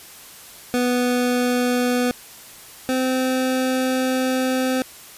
25% pulse tone pair in turn, 246.9 / 258.3 Hz, B3 / C4, 0 / -22 cents, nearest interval minor second, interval 78 cents, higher second, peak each -14 / -15 dBFS, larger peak first, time 0.74-2.11 / 2.89-4.82 s, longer second, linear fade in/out 0 ms, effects white hiss -42 dBFS RMS until 5.17 s + resampled to 32000 Hz

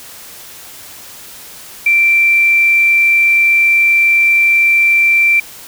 sine tone, 2349 Hz, D7, in tune, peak -7 dBFS, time 1.86-5.4 s, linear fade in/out 5 ms, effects white hiss -34 dBFS RMS until 5.67 s

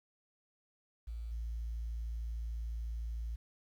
sine tone with level steps, 56.7 Hz, A#1, 47 cents flat, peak -38 / -35 dBFS, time 1.07-3.36 s, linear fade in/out 10 ms, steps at 1.31 s, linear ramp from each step 10 ms, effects tanh soft clip ceiling -33 dBFS + 11-bit

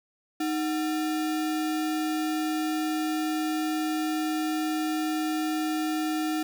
sine tone with sample-and-hold, 311.1 Hz, D#4, in tune, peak -25 dBFS, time 0.4-6.43 s, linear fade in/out 5 ms, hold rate 1050 Hz, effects none

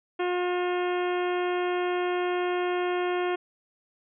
harmonic tone with a mistuned harmonic, 357.9 Hz, F4, 42 cents sharp, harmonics 1 / 2 / 3 / 4 / 5 / 6 / 7 / 8 / 9, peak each -26 / -32 / -36 / -38 / -40 / -42 / -43 / -44 / -45 dBFS, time 0.19-3.36 s, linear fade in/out 10 ms, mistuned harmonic 8, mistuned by -48 cents, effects none

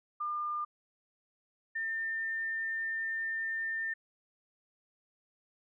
sine tone pair in turn, 1203 / 1802.5 Hz, D6 / A6, +41 / +41 cents, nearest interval perfect fifth, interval 700 cents, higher second, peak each -32 / -32 dBFS, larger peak neither, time 0.2-0.65 / 1.75-3.94 s, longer second, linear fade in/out 10 ms, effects none

